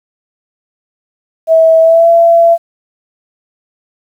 sine tone with pitch glide, 649 to 674.2 Hz, E5 to E5, -27 to +39 cents, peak -3 dBFS, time 1.47-2.58 s, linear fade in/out 50 ms, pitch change +66 cents, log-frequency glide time 1.81-2.09 s, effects 7-bit

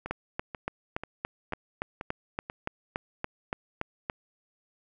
two click trains, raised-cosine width 0.5 ms, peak -21 / -15 dBFS, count 6 / 15, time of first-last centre 0.06-2.499 / 0.11-4.099 s, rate 2.05 / 3.51 Hz, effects none

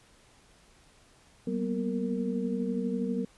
sine tone cluster, 192.1 / 232.8 / 245 / 462.3 Hz, G3 / A#3 / B3 / A#4, -35 / -2 / -14 / -14 cents, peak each -32 / -37 / -32 / -35 dBFS, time 1.47-3.25 s, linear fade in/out 5 ms, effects pink hiss -60 dBFS RMS until 3.37 s + resampled to 24000 Hz

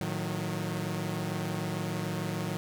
sawtooth tone cluster, 111.1 / 155.4 / 182.1 Hz, A2 / D#3 / F#3, +17 / -2 / -27 cents, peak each -33 / -31 / -31 dBFS, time 0.01-2.57 s, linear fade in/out 0 ms, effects none

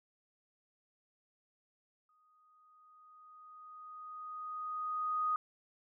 sine tone with exponential growth, 1244.5 Hz, D#6, in tune, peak -29 dBFS, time 2.09-5.36 s, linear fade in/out 2 ms, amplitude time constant 710 ms, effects none

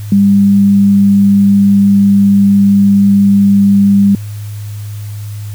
sine tone, 199.6 Hz, G3, 32 cents sharp, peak -4 dBFS, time 0.12-4.15 s, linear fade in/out 2 ms, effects added 104 Hz sine -20 dBFS peak until 5.54 s + white hiss -38 dBFS RMS until 5.54 s

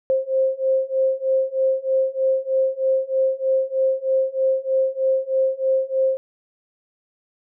sine beating tone pair, 527 / 530.2 Hz, C5 / C5, +12 / +23 cents, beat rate 3.2 Hz, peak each -21 / -20 dBFS, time 0.1-6.17 s, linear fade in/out 0 ms, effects none

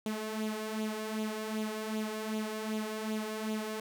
sawtooth tone with flanger, 216.7 Hz, A3, 26 cents flat, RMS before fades -36 dBFS, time 0.06-3.8 s, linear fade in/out 2 ms, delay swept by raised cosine 0.28 to 2.88 ms, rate 2.6 Hz, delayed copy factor +0.6, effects none

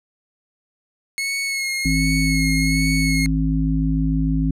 sawtooth tone with vibrato, 2181 Hz, C#7, 29 cents flat, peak -18 dBFS, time 1.18-3.26 s, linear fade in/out 0 ms, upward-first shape sine, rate 1.3 Hz, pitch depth 29 cents each way
harmonic tone, 53.3 Hz, G#1, 46 cents sharp, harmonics 1 / 3 / 5, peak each -21 / -21 / -21 dBFS, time 1.85-4.51 s, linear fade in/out 5 ms
effects low-pass 12000 Hz 12 dB/octave

